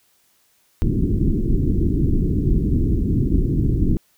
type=low-pass noise; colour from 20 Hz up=pink; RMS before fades=-18 dBFS; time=0.82-3.97 s; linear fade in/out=0 ms; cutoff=360 Hz; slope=48 dB/octave; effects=white hiss -61 dBFS RMS until 4.17 s